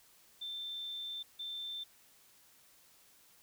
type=tone bursts at uneven times; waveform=sine; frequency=3559 Hz; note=A7; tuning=19 cents sharp; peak=-39 dBFS; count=2; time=0.41-1.23 / 1.39-1.84 s; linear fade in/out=10 ms; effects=white hiss -64 dBFS RMS until 3.42 s